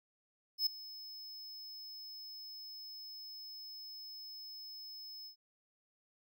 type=tone with ADSR envelope; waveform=square; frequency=5200 Hz; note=E8; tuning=24 cents flat; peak=-28 dBFS; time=0.58-5.36 s; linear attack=85 ms; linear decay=5 ms; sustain=-19 dB; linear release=99 ms; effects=none